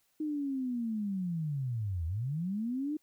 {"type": "linear two-way sweep", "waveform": "sine", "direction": "down then up", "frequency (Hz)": [311.1, 78.1, 311.1], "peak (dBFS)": -31, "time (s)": [0.2, 2.97], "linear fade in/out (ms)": 5, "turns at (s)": 2.06, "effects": ["white hiss -73 dBFS RMS until 3.02 s"]}